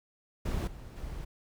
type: noise with level steps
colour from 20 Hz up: brown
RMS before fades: -31 / -45 / -40 dBFS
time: 0.45-1.25 s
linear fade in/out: 10 ms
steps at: 0.67 / 0.96 s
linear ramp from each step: 5 ms
effects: none